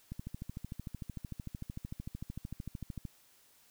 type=click train; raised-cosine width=5 ms; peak=-28 dBFS; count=40; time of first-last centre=0.12-3.052 s; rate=13.3 Hz; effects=white hiss -65 dBFS RMS until 3.7 s